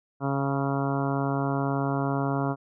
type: harmonic tone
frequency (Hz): 138.3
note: C#3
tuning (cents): -4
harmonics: 1 / 2 / 3 / 4 / 5 / 6 / 7 / 8 / 9 / 10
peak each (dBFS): -28 / -29 / -34 / -37 / -33 / -39 / -36 / -38 / -40 / -39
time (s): 0.2-2.56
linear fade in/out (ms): 50
effects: none